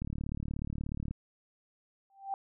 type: click train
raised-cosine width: 5 ms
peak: -24 dBFS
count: 41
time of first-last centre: 0.02-1.11 s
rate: 36.7 Hz
type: tone with exponential growth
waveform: sine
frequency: 784 Hz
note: G5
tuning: in tune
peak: -29 dBFS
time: 2.1-2.34 s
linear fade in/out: 1 ms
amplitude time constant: 52 ms
effects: none